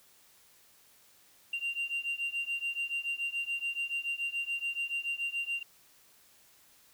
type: beating tone pair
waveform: sine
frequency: 2770 / 2777 Hz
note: F7 / F7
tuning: -15 / -10 cents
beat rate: 7 Hz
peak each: -34 / -33 dBFS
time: 1.53-5.63 s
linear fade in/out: 5 ms
effects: tanh soft clip ceiling -28 dBFS + white hiss -62 dBFS RMS until 6.93 s